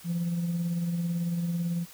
sine tone with tremolo, 171.3 Hz, F3, 33 cents flat, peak -23 dBFS, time 0.04-1.86 s, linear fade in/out 50 ms, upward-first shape sine, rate 18 Hz, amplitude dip 40%, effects tanh soft clip ceiling -24 dBFS + white hiss -50 dBFS RMS until 1.93 s

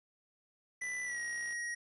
square tone with pitch glide, 1989 to 1892.6 Hz, B6 to A#6, +12 to +26 cents, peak -37 dBFS, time 0.81-1.75 s, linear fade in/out 10 ms, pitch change -86 cents, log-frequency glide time 1.04-1.19 s
click train, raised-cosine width 0.3 ms, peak -39 dBFS, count 44, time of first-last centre 0.82-1.525 s, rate 61 Hz
effects resampled to 24000 Hz

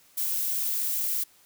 violet noise, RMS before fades -28 dBFS, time 0.17-1.24 s, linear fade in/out 10 ms, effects white hiss -59 dBFS RMS until 1.45 s

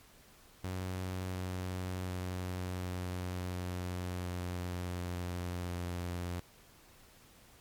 sawtooth tone with pitch steps, 92.5 / 91.86 / 91.23 / 90.6 / 89.97 / 89.35 / 88.73 / 88.12 Hz, F#2 / F#2 / F#2 / F#2 / F#2 / F2 / F2 / F2, 0 / -12 / -24 / -36 / -48 / +40 / +28 / +16 cents, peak -32 dBFS, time 0.64-6.4 s, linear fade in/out 0 ms, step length 720 ms, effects pink hiss -60 dBFS RMS until 7.6 s + MP3 96 kbps

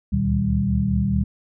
sine tone cluster, 71.3 / 76 / 120 / 156.5 / 195.8 Hz, C#2 / D#2 / B2 / D#3 / G3, +49 / -40 / -49 / +10 / -2 cents, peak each -27 / -26 / -24 / -27 / -21 dBFS, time 0.12-1.24 s, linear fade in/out 10 ms, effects none

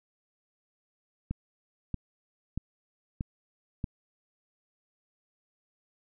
click train, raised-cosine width 5 ms, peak -19 dBFS, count 5, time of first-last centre 1.31-3.842 s, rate 1.58 Hz, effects none

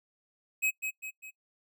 square tone with echo, 2546 Hz, D#7, 39 cents sharp, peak -26 dBFS, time 0.62-0.71 s, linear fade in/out 20 ms, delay 200 ms, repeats 3, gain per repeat -6 dB, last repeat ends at 1.31 s, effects noise-tail reverb RT60 0.1 s tail -20 dB re dry

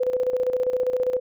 sine tone with tremolo, 504 Hz, B4, 35 cents sharp, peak -18 dBFS, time 0-1.2 s, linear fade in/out 10 ms, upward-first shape square, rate 15 Hz, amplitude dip 60%, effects none

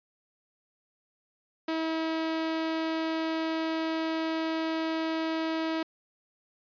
sawtooth tone, 322.1 Hz, E4, 40 cents flat, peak -24 dBFS, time 1.68-5.83 s, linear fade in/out 5 ms, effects resampled to 11025 Hz

